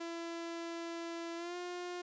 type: tone with pitch glide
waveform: sawtooth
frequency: 335.9 to 355.1 Hz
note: E4 to F4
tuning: +33 to +29 cents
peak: -36 dBFS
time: 0-2.02 s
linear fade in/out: 10 ms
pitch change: +96 cents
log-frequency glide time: 1.36-1.56 s
effects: resampled to 16000 Hz